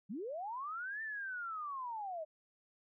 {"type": "linear two-way sweep", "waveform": "sine", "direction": "up then down", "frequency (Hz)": [167.2, 1800, 605], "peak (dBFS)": -39, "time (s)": [0.09, 2.25], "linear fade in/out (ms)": 20, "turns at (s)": 1.02, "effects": []}